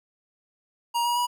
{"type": "tone with pitch steps", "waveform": "square", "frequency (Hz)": [945, 957.6, 970.4], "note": ["A#5", "A#5", "B5"], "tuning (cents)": [23, 46, -31], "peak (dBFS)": -23, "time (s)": [0.94, 1.27], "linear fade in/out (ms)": 20, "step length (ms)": 110, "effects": []}